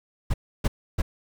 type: noise bursts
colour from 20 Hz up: brown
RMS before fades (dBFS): -21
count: 3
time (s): 0.3-1.02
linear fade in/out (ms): 10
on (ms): 40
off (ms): 300
effects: none